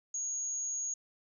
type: tone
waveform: sine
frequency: 6645 Hz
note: G#8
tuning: in tune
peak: -33 dBFS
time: 0.14-0.94 s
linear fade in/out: 5 ms
effects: none